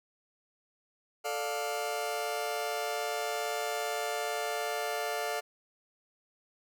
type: chord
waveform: sawtooth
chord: D minor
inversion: second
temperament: just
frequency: 440.5 / 587.3 / 704.8 Hz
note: A4 / D5 / F5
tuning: +2 / 0 / +16 cents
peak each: -33 / -33 / -31 dBFS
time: 1.24-5.41 s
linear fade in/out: 20 ms
effects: none